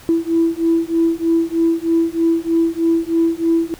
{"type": "beating tone pair", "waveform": "sine", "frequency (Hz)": [329.6, 332.8], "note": ["E4", "E4"], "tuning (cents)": [0, 17], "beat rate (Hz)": 3.2, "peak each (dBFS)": -16, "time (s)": [0.09, 3.74], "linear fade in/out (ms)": 0, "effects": ["tanh soft clip ceiling -6 dBFS", "pink hiss -42 dBFS RMS until 3.79 s"]}